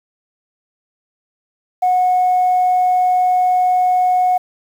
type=tone; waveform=sine; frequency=731 Hz; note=F#5; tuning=21 cents flat; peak=-10 dBFS; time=1.82-4.38 s; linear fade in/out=10 ms; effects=tanh soft clip ceiling -7 dBFS + 7-bit